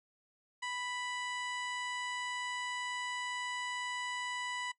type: harmonic tone with a mistuned harmonic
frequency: 987.8 Hz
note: B5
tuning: in tune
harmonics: 1 / 2 / 3 / 4 / 5 / 6 / 7 / 8 / 9 / 10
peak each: -41 / -40 / -45 / -51 / -55 / -61 / -53 / -52 / -63 / -61 dBFS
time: 0.62-4.72 s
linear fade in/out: 10 ms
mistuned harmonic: 10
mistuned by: -45 cents
effects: noise-tail reverb RT60 0.1 s tail -20 dB re dry